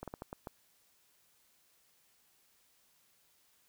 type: slowing click train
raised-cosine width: 1 ms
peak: -27 dBFS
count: 6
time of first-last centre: 0.03-0.472 s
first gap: 47 ms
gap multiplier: 1.32
effects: white hiss -70 dBFS RMS until 3.68 s